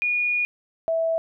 sine tone pair in turn, 2445 / 655.1 Hz, D#7 / E5, -31 / -11 cents, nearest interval octave + major seventh, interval 2280 cents, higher first, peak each -20 dBFS, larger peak neither, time 0.02-0.45 / 0.88-1.18 s, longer first, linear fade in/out 0 ms, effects none

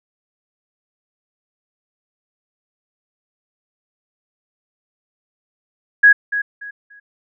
sine tone with echo, 1661.2 Hz, G#6, in tune, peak -5 dBFS, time 6.03-6.13 s, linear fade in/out 10 ms, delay 290 ms, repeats 3, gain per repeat -12 dB, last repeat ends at 7 s, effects none

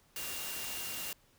sine tone in noise, 2790 Hz, F7, 2 cents flat, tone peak -46 dBFS, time 0.16-1.13 s, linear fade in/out 2 ms, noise white, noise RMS -40 dBFS, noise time 0.16-1.13 s, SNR -9 dB, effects pink hiss -67 dBFS RMS until 1.38 s

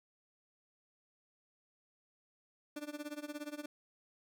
30% pulse tone with tremolo, 295.6 Hz, D4, 11 cents sharp, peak -36 dBFS, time 2.76-3.66 s, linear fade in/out 5 ms, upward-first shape sine, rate 17 Hz, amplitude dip 90%, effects none

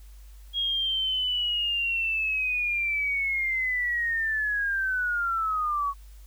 sine linear sweep, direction down, 3294 to 1108.7 Hz, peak -24 dBFS, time 0.53-5.94 s, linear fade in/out 50 ms, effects added 50 Hz sine -44 dBFS peak until 6.26 s + white hiss -60 dBFS RMS until 6.26 s

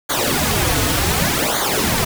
pink noise with flanger, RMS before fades -18 dBFS, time 0.09-2.05 s, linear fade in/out 10 ms, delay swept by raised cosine 0.37 to 5.17 ms, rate 0.67 Hz, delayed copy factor -0.85, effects none

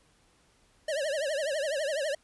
square tone with vibrato, 587.3 Hz, D5, in tune, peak -29 dBFS, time 0.88-2.15 s, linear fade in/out 5 ms, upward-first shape triangle, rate 12 Hz, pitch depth 190 cents each way, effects pink hiss -65 dBFS RMS until 2.23 s + resampled to 24000 Hz

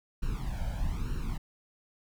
brown noise with flanger, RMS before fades -32 dBFS, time 0.22-1.38 s, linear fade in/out 10 ms, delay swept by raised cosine 0.71 to 1.32 ms, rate 1.1 Hz, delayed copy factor +0.9, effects none

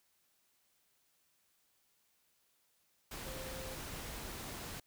sine tone in noise, 523.3 Hz, C5, in tune, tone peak -48 dBFS, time 3.26-3.75 s, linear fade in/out 5 ms, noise pink, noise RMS -45 dBFS, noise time 3.11-4.8 s, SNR -6 dB, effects white hiss -75 dBFS RMS until 4.86 s

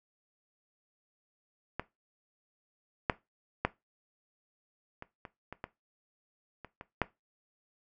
clicks, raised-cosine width 0.5 ms, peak -18 / -10 / -11 / -27 / -28 / -26 / -22 / -29 / -28 / -12 dBFS, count 10, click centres 1.796 / 3.098 / 3.65 / 5.024 / 5.252 / 5.526 / 5.641 / 6.647 / 6.811 / 7.017 s, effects noise-tail reverb RT60 0.2 s tail -17 dB re dry

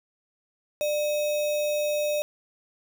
sine tone with sample-and-hold, 596 Hz, D5, 25 cents sharp, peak -23 dBFS, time 0.81-2.22 s, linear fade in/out 0 ms, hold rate 3150 Hz, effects none

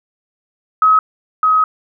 sine tone pair in turn, 1276 / 1267.9 Hz, D#6 / D#6, +43 / +32 cents, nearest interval unison, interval 11 cents, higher first, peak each -7 / -9 dBFS, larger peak first, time 0.82-0.99 / 1.43-1.64 s, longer second, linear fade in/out 2 ms, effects none

